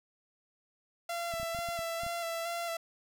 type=tone with vibrato; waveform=sawtooth; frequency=675 Hz; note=E5; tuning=41 cents sharp; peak=-30 dBFS; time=1.09-2.77 s; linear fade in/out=5 ms; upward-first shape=square; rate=2.2 Hz; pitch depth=23 cents each way
type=clicks; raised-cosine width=5 ms; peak=-34 dBFS; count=9; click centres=1.339 / 1.399 / 1.431 / 1.548 / 1.589 / 1.688 / 1.791 / 2.035 / 2.065 s
effects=none